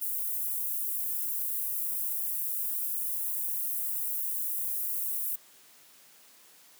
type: high-pass noise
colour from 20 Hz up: white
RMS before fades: -32 dBFS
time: 0.01-5.36 s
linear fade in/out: 10 ms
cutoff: 11000 Hz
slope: 24 dB/octave
effects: white hiss -57 dBFS RMS until 6.79 s + high-pass 150 Hz 12 dB/octave